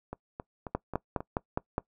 two click trains, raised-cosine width 1 ms, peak -23 / -14 dBFS, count 5 / 6, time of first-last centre 0.13-1.205 / 0.75-1.781 s, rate 3.72 / 4.85 Hz, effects noise-tail reverb RT60 0.1 s tail -22 dB re dry

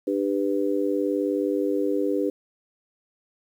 harmonic tone, 99.2 Hz, G2, 21 cents sharp, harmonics 3 / 4 / 5, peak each -25 / -26 / -27 dBFS, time 0.07-2.3 s, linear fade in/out 5 ms, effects 9-bit

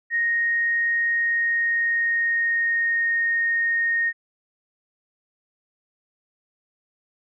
sine tone with pitch glide, 1864.7 to 1852.9 Hz, A#6 to A#6, 0 to -11 cents, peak -19 dBFS, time 0.1-4.13 s, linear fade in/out 50 ms, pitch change -11 cents, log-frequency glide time 1.08-3.18 s, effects none

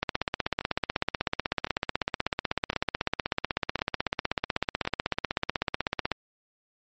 two click trains, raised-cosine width 0.3 ms, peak -16 / -9 dBFS, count 5 / 99, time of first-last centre 0.61-4.852 / 0.03-6.117 s, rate 0.943 / 16.1 Hz, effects MP3 32 kbps

